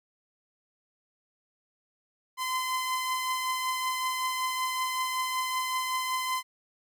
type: beating tone pair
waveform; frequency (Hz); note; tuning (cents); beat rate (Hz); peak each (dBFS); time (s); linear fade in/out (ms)
sawtooth; 1027 / 1032.3; C6 / C6; -33 / -24; 5.3; -25 / -34; 2.37-6.43; 50
effects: none